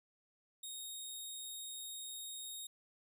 15% pulse tone, 3729 Hz, A#7, in tune, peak -37 dBFS, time 0.63-2.67 s, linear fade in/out 5 ms, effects none

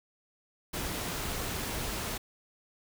pink noise, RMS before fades -35 dBFS, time 0.73-2.18 s, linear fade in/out 10 ms, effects none

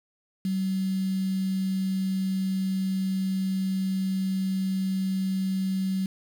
sine tone with quantisation, 190 Hz, F#3, 46 cents sharp, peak -24 dBFS, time 0.45-6.06 s, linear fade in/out 2 ms, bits 7, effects none

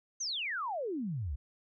sine exponential sweep, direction down, 6530 to 61.1 Hz, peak -33 dBFS, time 0.2-1.36 s, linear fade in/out 10 ms, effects none

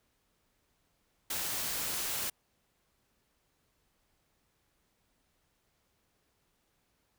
white noise, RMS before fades -35 dBFS, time 1.3-2.3 s, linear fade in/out 5 ms, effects pink hiss -75 dBFS RMS until 7.18 s

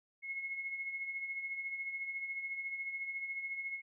sine tone with tremolo, 2173 Hz, C#7, 35 cents flat, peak -35 dBFS, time 0.22-3.82 s, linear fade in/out 50 ms, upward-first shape triangle, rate 14 Hz, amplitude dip 60%, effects none

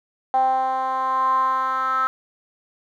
10% pulse tone with band-pass filter sweep, 261.6 Hz, C4, in tune, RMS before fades -21 dBFS, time 0.34-2.07 s, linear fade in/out 0 ms, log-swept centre 780 to 1300 Hz, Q 8.6, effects none

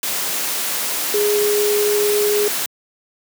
sine tone in noise, 415.3 Hz, G#4, in tune, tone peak -15 dBFS, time 1.14-2.48 s, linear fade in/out 2 ms, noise white, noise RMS -22 dBFS, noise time 0.03-2.66 s, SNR +4 dB, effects high-pass 200 Hz 12 dB/octave

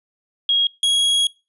sine / 45% pulse tone pair in turn, 3284 / 3311 Hz, G#7 / G#7, -20 / -6 cents, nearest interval unison, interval 14 cents, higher second, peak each -14 dBFS, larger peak neither, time 0.49-0.67 / 0.83-1.27 s, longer second, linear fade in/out 2 ms, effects noise-tail reverb RT60 0.3 s tail -25 dB re dry + resampled to 24000 Hz

